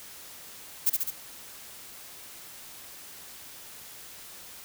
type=noise with echo; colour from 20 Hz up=violet; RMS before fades=-22 dBFS; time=0.86-0.9 s; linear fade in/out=10 ms; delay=69 ms; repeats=3; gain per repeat=-3 dB; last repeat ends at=1.107 s; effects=white hiss -46 dBFS RMS until 4.64 s